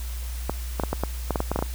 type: clicks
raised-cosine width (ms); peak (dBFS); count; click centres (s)
1; -10; 12; 0.496 / 0.798 / 0.836 / 0.93 / 1.036 / 1.307 / 1.358 / 1.404 / 1.516 / 1.56 / 1.59 / 1.625
effects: added 60 Hz sine -29 dBFS peak until 1.74 s + white hiss -42 dBFS RMS until 1.74 s